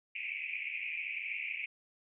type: band-pass noise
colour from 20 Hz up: pink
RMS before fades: -39 dBFS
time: 0.15-1.66 s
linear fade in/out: 5 ms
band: 2200 to 2600 Hz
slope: 96 dB/octave
effects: none